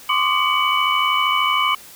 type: tone cluster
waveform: sine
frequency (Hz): 1041 / 1136 / 1209 / 2263 / 2980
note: C6 / C#6 / D6 / C#7 / F#7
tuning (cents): -9 / +42 / +50 / +35 / +12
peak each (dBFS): -22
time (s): 0.09-1.75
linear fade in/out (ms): 5
effects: white hiss -42 dBFS RMS until 1.95 s